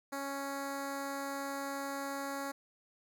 10% pulse tone with notch filter, 277.2 Hz, C#4, in tune, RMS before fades -39 dBFS, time 0.12-2.52 s, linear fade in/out 10 ms, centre 3300 Hz, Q 1.6, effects none

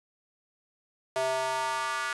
square tone with high-pass filter sweep, 130.81 Hz, C3, in tune, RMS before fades -30 dBFS, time 1.16-2.13 s, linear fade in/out 0 ms, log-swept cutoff 600 to 1400 Hz, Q 3, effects resampled to 24000 Hz + 8-bit

